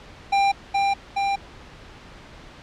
square tone with echo, 794 Hz, G5, 22 cents sharp, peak -17 dBFS, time 0.32-0.52 s, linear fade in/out 10 ms, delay 420 ms, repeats 2, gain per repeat -2 dB, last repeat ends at 1.36 s, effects pink hiss -44 dBFS RMS until 2.62 s + low-pass 4000 Hz 12 dB/octave

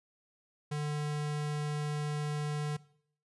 square tone, 148.8 Hz, D3, 23 cents sharp, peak -33 dBFS, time 0.71-2.77 s, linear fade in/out 10 ms, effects noise-tail reverb RT60 0.6 s tail -19 dB re dry + resampled to 24000 Hz

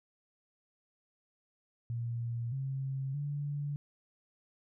sine tone with pitch steps, 117.7 / 134.6 / 144.5 Hz, A#2 / C3 / D3, +17 / +49 / -28 cents, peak -33 dBFS, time 1.9-3.76 s, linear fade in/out 0 ms, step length 620 ms, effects none

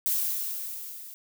violet noise with level ramp, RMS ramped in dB -25 to -44 dBFS, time 0.06-1.14 s, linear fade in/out 0 ms, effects none

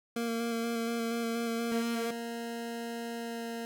25% pulse tone with vibrato, 231.4 Hz, A#3, 13 cents flat, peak -27 dBFS, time 0.16-2.11 s, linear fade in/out 5 ms, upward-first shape square, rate 4.2 Hz, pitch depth 14 cents each way
20% pulse tone with pitch glide, 233.1 to 231.5 Hz, A#3 to A#3, 0 to -12 cents, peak -31 dBFS, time 1.72-3.65 s, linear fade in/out 0 ms, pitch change -12 cents, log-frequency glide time 3.15-3.43 s
effects none

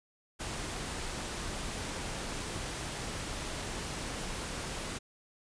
pink noise, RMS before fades -38 dBFS, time 0.39-4.99 s, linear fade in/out 20 ms, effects resampled to 22050 Hz

